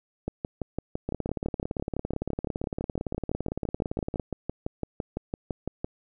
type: two click trains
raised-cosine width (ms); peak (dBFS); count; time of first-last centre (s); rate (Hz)
2; -16 / -16; 56 / 34; 1.09-4.197 / 0.28-5.845; 17.7 / 5.93
effects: none